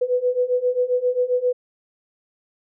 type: beating tone pair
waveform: sine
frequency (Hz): 492.9 / 500.4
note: B4 / B4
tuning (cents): -3 / +23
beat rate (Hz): 7.5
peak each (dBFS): -22 / -20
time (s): 0.01-1.53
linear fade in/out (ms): 10
effects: none